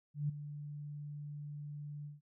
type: tone with ADSR envelope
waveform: sine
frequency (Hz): 146.83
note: D3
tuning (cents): 0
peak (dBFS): -30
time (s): 0.14-2.21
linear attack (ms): 150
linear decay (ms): 11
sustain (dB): -12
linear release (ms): 160
effects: none